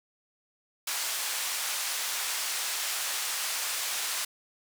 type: band-pass noise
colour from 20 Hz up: white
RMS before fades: -32 dBFS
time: 0.87-4.25 s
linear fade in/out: 5 ms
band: 830 to 10000 Hz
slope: 12 dB/octave
effects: none